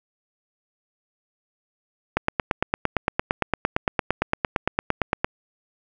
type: click train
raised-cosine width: 0.5 ms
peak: -4 dBFS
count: 28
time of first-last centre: 2.17-5.245 s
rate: 8.78 Hz
effects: none